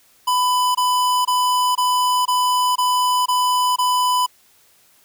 square tone bursts, 998 Hz, B5, 18 cents sharp, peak -16 dBFS, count 8, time 0.27-4.264 s, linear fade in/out 10 ms, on 480 ms, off 22 ms, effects white hiss -55 dBFS RMS until 5.04 s

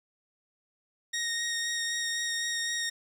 15% pulse tone with vibrato, 1864.7 Hz, A#6, in tune, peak -23 dBFS, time 1.13-2.9 s, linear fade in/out 10 ms, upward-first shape sine, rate 3.9 Hz, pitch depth 12 cents each way, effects low-pass 12000 Hz 12 dB/octave + 10-bit

